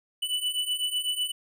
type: beating tone pair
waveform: square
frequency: 2972 / 2980 Hz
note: F#7 / F#7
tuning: +7 / +12 cents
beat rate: 8 Hz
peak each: -32 / -29 dBFS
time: 0.22-1.32 s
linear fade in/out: 10 ms
effects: none